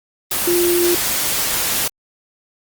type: tone in noise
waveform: sine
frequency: 349.2 Hz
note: F4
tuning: in tune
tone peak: -14 dBFS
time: 0.47-0.95 s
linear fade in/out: 5 ms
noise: white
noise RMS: -19 dBFS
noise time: 0.31-1.88 s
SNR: +2 dB
effects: Opus 24 kbps